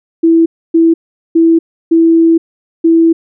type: tone bursts at uneven times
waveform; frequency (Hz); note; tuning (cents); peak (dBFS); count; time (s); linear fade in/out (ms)
sine; 329.6; E4; 0; -4; 5; 0.23-0.46 / 0.74-0.94 / 1.35-1.59 / 1.91-2.38 / 2.84-3.13; 10
effects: none